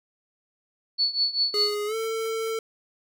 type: tone with tremolo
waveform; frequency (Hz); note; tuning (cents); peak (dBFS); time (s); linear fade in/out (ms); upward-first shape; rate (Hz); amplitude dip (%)
sine; 4435; C#8; 0; -18; 0.98-1.75; 20; triangle; 5.1; 90
type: tone with pitch glide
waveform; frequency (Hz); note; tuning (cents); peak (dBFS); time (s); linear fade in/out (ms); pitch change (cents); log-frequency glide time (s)
square; 415.3 to 447.7; G#4 to A4; 0 to +30; -27; 1.54-2.59; 2; +130; 1.86-1.95
effects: none